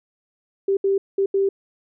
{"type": "tone bursts at uneven times", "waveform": "sine", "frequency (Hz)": 392, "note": "G4", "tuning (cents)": 0, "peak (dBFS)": -16, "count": 4, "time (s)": [[0.68, 0.77], [0.84, 0.98], [1.18, 1.26], [1.34, 1.49]], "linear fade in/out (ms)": 5, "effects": []}